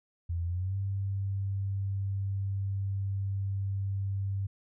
sine tone with pitch glide, 85.4 to 98.1 Hz, F2 to G2, -38 to +2 cents, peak -29 dBFS, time 0.29-4.47 s, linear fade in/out 10 ms, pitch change +240 cents, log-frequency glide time 0.45-0.76 s, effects none

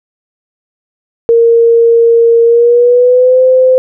sine tone with pitch glide, 463.8 to 514.6 Hz, A#4 to C5, -9 to -29 cents, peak -3 dBFS, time 1.29-3.78 s, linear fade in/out 0 ms, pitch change +180 cents, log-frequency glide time 2.44-3.42 s, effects none

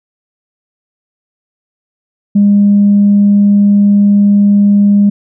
sine tone, 203.1 Hz, G#3, 38 cents flat, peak -3 dBFS, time 2.35-5.1 s, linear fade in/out 10 ms, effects tanh soft clip ceiling 0 dBFS

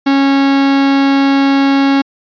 45% pulse tone, 275.1 Hz, C#4, 13 cents flat, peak -8 dBFS, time 0.06-2.02 s, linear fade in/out 10 ms, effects resampled to 11025 Hz

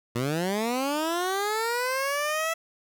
15% pulse linear sweep, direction up, 113.9 to 662 Hz, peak -19 dBFS, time 0.15-2.54 s, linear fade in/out 10 ms, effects none

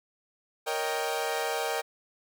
sawtooth chord, Eb dominant seventh, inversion second, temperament equal, 466.2 / 554.4 / 622.3 / 784 Hz, Bb4 / Db5 / Eb5 / G5, 0 / 0 / 0 / 0 cents, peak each -29 / -33 / -31 / -29 dBFS, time 0.66-1.82 s, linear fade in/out 20 ms, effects none

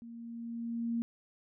sine tone with level ramp, 232.7 Hz, A#3, 3 cents flat, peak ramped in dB -45 to -29 dBFS, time 0.02-1.02 s, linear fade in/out 0 ms, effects none

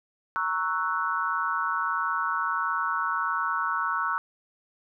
sine chord, F# dominant seventh, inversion first, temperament equal, 932.3 / 1108.7 / 1318.5 / 1480 Hz, A#5 / C#6 / E6 / F#6, 0 / 0 / 0 / 0 cents, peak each -33 / -30 / -29 / -30 dBFS, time 0.36-4.18 s, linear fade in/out 0 ms, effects none

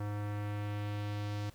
square tone with low-pass filter sweep, 103.5 Hz, G#2, 5 cents flat, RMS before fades -37 dBFS, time 0-1.5 s, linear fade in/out 5 ms, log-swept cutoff 1400 to 5700 Hz, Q 1.1, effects pink hiss -61 dBFS RMS until 1.54 s

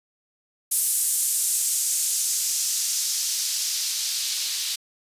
blue noise with band-pass filter sweep, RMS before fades -25 dBFS, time 0.71-4.76 s, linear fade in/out 10 ms, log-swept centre 9500 to 4000 Hz, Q 1.6, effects resampled to 32000 Hz

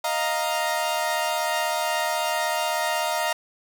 sawtooth chord, Eb suspended second, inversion none, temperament equal, 622.3 / 698.5 / 932.3 Hz, Eb5 / F5 / Bb5, 0 / 0 / 0 cents, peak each -24 / -24 / -23 dBFS, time 0.04-3.33 s, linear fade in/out 5 ms, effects none

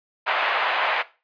pink band-pass noise, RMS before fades -23 dBFS, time 0.26-1.03 s, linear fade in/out 20 ms, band 670 to 2900 Hz, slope 24 dB/octave, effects noise-tail reverb RT60 0.3 s tail -17 dB re dry + resampled to 11025 Hz

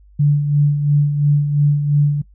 sine tone with tremolo, 145.7 Hz, D3, 13 cents flat, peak -9 dBFS, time 0.19-2.22 s, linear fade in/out 10 ms, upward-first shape sine, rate 2.9 Hz, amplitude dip 55%, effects noise-tail reverb RT60 0.1 s tail -21 dB re dry + added 50 Hz sine -44 dBFS peak until 2.34 s

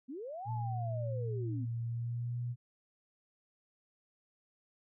sine linear two-way sweep, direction up then down, 233 to 884 to 233 Hz, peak -40 dBFS, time 0.08-1.66 s, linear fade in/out 20 ms, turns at 0.51 s
sine tone with pitch glide, 116.54 to 121 Hz, A#2 to B2, 0 to -35 cents, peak -34 dBFS, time 0.45-2.56 s, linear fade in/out 50 ms, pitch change +65 cents, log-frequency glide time 1.85-2.39 s
effects none

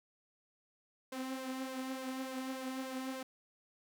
sawtooth tone with flanger, 261.6 Hz, C4, in tune, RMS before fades -41 dBFS, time 1.12-3.23 s, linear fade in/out 5 ms, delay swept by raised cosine 1.9 to 4.9 ms, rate 3.4 Hz, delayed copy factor +0.5, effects none

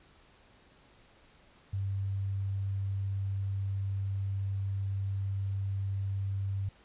sine tone, 98 Hz, G2, in tune, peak -30 dBFS, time 1.73-6.69 s, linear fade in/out 5 ms, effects pink hiss -61 dBFS RMS until 6.84 s + resampled to 8000 Hz

